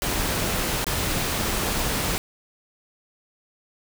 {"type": "noise with dropouts", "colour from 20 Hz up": "pink", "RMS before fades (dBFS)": -25, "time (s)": [0.02, 2.18], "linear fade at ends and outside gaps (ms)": 0, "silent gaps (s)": [0.844, 0.867], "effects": []}